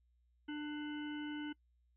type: harmonic tone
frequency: 298 Hz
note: D4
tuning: 25 cents sharp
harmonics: 1 / 3 / 5 / 7 / 9 / 10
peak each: -40 / -54 / -50 / -57 / -64 / -54 dBFS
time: 0.48-1.53 s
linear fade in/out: 10 ms
effects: noise-tail reverb RT60 0.1 s tail -24 dB re dry + added 60 Hz sine -70 dBFS peak until 1.96 s